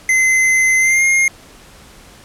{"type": "tone with pitch glide", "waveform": "square", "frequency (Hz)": [2056, 2132], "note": ["C7", "C7"], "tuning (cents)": [-31, 32], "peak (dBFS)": -11, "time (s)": [0.09, 1.28], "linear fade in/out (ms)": 2, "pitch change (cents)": 63, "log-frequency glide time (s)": [0.78, 1.04], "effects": ["pink hiss -42 dBFS RMS until 2.24 s", "low-pass 11000 Hz 12 dB/octave"]}